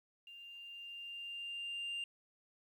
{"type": "tone with level ramp", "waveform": "sine", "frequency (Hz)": 2794, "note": "F7", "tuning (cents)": 0, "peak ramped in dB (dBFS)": [-51, -35], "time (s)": [0.27, 2.04], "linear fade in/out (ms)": 2, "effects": ["tanh soft clip ceiling -37 dBFS", "12-bit"]}